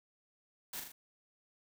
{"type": "noise with echo", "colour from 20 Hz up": "white", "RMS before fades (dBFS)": -42, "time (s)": [0.73, 0.8], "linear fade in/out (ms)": 5, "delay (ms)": 40, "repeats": 3, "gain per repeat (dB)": -4, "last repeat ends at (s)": 0.92, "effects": []}